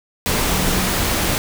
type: tone in noise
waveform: sine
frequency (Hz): 185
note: F#3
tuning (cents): 0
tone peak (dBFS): -24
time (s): 0.49-0.89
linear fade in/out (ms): 0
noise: pink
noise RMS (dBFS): -19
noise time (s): 0.26-1.38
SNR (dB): -8
effects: none